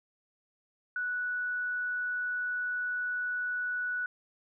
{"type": "tone", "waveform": "sine", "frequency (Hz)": 1476, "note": "F#6", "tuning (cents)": -5, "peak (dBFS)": -30, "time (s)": [0.96, 4.06], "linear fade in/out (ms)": 2, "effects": []}